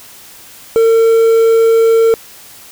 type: tone with quantisation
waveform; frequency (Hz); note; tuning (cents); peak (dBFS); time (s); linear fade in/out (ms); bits
triangle; 453.7; A#4; -47; -4; 0.76-2.14; 0; 5
effects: white hiss -37 dBFS RMS until 2.71 s